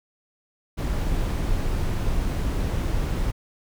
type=noise; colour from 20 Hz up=brown; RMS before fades=-24 dBFS; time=0.77-3.32 s; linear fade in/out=20 ms; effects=none